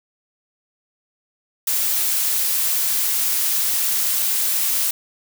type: noise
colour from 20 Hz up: blue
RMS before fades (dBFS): -20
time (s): 1.67-4.91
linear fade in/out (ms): 5
effects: none